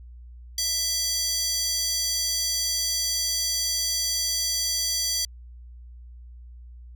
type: tone with high-pass filter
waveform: square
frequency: 662 Hz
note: E5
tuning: 7 cents sharp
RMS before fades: -26 dBFS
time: 0.58-5.25 s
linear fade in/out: 2 ms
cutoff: 5100 Hz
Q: 2.9
effects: added 60 Hz sine -41 dBFS peak until 6.95 s